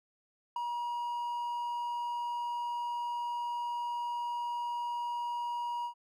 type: tone with ADSR envelope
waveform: triangle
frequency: 956 Hz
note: A#5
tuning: 43 cents sharp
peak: -27 dBFS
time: 0.56-5.94 s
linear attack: 4 ms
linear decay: 4 ms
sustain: -4 dB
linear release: 90 ms
effects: none